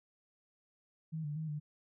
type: tone with pitch steps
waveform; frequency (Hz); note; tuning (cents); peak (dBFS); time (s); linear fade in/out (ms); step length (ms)
sine; 159.1 / 147.8 / 157.8 / 149.3; D#3 / D3 / D#3 / D3; +39 / +11 / +25 / +29; -36; 1.12-1.6; 20; 120
effects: none